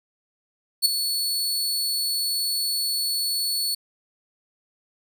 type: tone with ADSR envelope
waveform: sawtooth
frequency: 4419 Hz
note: C#8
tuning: 6 cents flat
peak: -10 dBFS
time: 0.82-3.75 s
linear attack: 34 ms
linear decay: 10 ms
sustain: -10 dB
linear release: 8 ms
effects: none